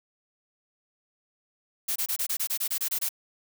blue noise bursts, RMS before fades -28 dBFS, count 12, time 1.88-3.091 s, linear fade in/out 10 ms, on 78 ms, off 25 ms, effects none

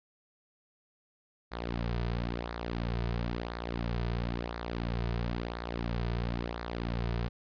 sawtooth tone with flanger, 58.5 Hz, A#1, 7 cents sharp, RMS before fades -34 dBFS, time 1.51-7.29 s, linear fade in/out 20 ms, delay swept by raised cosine 0.33 to 3.73 ms, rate 0.98 Hz, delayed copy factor -0.65, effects resampled to 11025 Hz

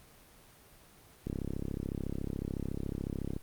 click train, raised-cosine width 3 ms, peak -22 dBFS, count 72, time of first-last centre 1.27-3.364 s, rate 33.9 Hz, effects pink hiss -58 dBFS RMS until 3.42 s + Opus 24 kbps

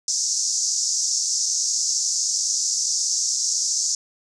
white band-pass noise, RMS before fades -23 dBFS, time 0.08-3.95 s, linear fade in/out 2 ms, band 5300 to 6900 Hz, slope 48 dB/octave, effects none

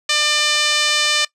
5% pulse tone with band-pass filter, 598 Hz, D5, 31 cents sharp, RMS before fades -17 dBFS, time 0.09-1.25 s, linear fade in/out 5 ms, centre 3000 Hz, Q 0.58, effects noise-tail reverb RT60 0.1 s tail -20 dB re dry + resampled to 32000 Hz

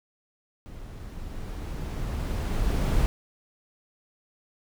brown noise with level ramp, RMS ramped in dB -42 to -22 dBFS, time 0.66-3.06 s, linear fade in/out 0 ms, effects none

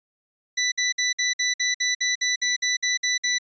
15% pulse tone bursts, 1980 Hz, B6, 4 cents sharp, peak -14 dBFS, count 14, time 0.57-3.385 s, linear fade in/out 10 ms, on 150 ms, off 55 ms, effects resampled to 16000 Hz

